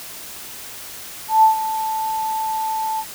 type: tone with ADSR envelope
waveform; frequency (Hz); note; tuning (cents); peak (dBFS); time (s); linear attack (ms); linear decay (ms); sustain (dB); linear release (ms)
sine; 880; A5; 0; -7; 1.28-3.05; 150; 120; -13; 61
effects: white hiss -35 dBFS RMS until 3.14 s